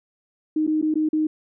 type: tone with dropouts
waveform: sine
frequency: 310 Hz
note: D#4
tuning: 6 cents flat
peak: -18 dBFS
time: 0.56-1.27 s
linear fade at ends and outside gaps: 5 ms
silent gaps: 0.667-0.675 / 0.815-0.825 / 0.941-0.955 / 1.089-1.13 s
effects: none